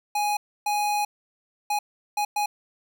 square tone bursts at uneven times, 830.6 Hz, G#5, in tune, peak -23 dBFS, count 5, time 0.15-0.37 / 0.66-1.05 / 1.7-1.79 / 2.17-2.25 / 2.36-2.46 s, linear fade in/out 5 ms, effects none

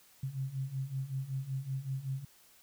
sine beating tone pair, 130.81 / 136.11 Hz, C3 / C#3, 0 / -31 cents, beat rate 5.3 Hz, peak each -39 / -36 dBFS, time 0.23-2.25 s, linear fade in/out 5 ms, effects white hiss -62 dBFS RMS until 2.62 s

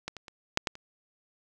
clicks, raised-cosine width 0.2 ms, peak -17 / -24 / -27 / -6 / -11 / -28 dBFS, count 6, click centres 0.08 / 0.167 / 0.282 / 0.574 / 0.672 / 0.754 s, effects none

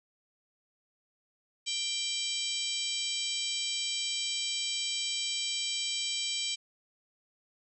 harmonic tone with a mistuned harmonic, 784 Hz, G5, in tune, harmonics 3 / 4 / 5 / 6 / 7 / 8 / 9 / 10, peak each -40 / -35 / -38 / -41 / -40 / -47 / -44 / -38 dBFS, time 1.66-6.56 s, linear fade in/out 20 ms, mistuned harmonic 9, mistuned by -24 cents, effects none

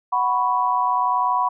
sine chord, F# suspended fourth, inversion none, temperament equal, 740 / 987.8 / 1108.7 Hz, F#5 / B5 / C#6, 0 / 0 / 0 cents, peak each -24 / -19 / -24 dBFS, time 0.12-1.49 s, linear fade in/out 10 ms, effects none

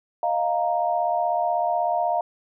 sine chord, Eb suspended second, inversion none, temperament equal, 622.3 / 698.5 / 932.3 Hz, Eb5 / F5 / Bb5, 0 / 0 / 0 cents, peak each -27 / -22 / -27 dBFS, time 0.23-2.21 s, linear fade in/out 2 ms, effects none

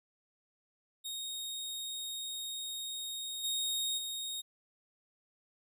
sawtooth tone with level steps, 3729 Hz, A#7, in tune, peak -35 / -29 / -34 dBFS, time 1.04-4.42 s, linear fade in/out 20 ms, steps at 3.43 / 3.97 s, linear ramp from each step 20 ms, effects none

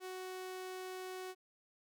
sawtooth tone, 371.4 Hz, F#4, 7 cents sharp, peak -39 dBFS, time 0-1.35 s, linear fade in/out 50 ms, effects none

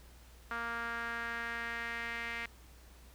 sawtooth tone with band-pass filter sweep, 233.1 Hz, A#3, in tune, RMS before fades -39 dBFS, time 0.51-2.46 s, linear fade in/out 2 ms, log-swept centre 1400 to 2100 Hz, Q 3.6, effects added 60 Hz sine -55 dBFS peak until 3.14 s + pink hiss -61 dBFS RMS until 3.14 s

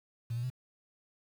triangle tone with pitch steps, 116.7 / 120.1 / 126.9 Hz, A#2 / B2 / B2, +2 / -48 / +47 cents, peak -28 dBFS, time 0.3-0.501 s, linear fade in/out 10 ms, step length 67 ms, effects tanh soft clip ceiling -30 dBFS + 9-bit

